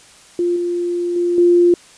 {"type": "tone with level steps", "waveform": "sine", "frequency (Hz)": 349.2, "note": "F4", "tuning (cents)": 0, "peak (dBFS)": [-14, -17, -14, -8], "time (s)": [0.39, 1.74], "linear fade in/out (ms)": 2, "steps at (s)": [0.56, 1.16, 1.38], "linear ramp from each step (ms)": 2, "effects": ["white hiss -45 dBFS RMS until 1.97 s", "resampled to 22050 Hz"]}